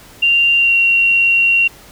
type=tone with pitch glide; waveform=sine; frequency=2778 to 2749 Hz; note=F7 to F7; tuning=-10 to -28 cents; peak=-9 dBFS; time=0.22-1.68 s; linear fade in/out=10 ms; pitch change=-18 cents; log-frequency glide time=0.57-0.74 s; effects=pink hiss -41 dBFS RMS until 1.91 s